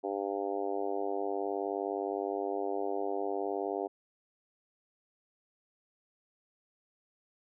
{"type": "harmonic tone", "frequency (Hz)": 99.5, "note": "G2", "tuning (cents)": 26, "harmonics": [3, 4, 5, 6, 7, 8, 9], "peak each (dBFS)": [-40, -35, -39, -42, -38, -42, -48], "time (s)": [0.03, 3.88], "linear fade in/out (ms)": 20, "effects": []}